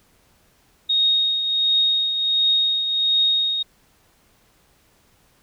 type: tone with tremolo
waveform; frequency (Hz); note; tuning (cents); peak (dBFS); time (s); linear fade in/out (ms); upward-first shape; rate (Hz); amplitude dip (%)
sine; 3732; A#7; +1; -14; 0.89-3.63; 10; triangle; 1.4; 55
effects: pink hiss -59 dBFS RMS until 5.42 s